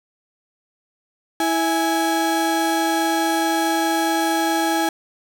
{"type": "tone pair together", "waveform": "35% pulse", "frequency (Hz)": [327.3, 830.6], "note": ["E4", "G#5"], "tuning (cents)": [-12, 0], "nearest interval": "octave + major third", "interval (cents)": 1612, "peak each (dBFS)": -19, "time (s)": [1.4, 4.89], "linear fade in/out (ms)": 2, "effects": []}